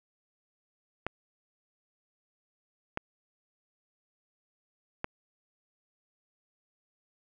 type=clicks; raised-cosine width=0.5 ms; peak=-16 dBFS; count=3; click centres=1.066 / 2.974 / 5.044 s; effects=none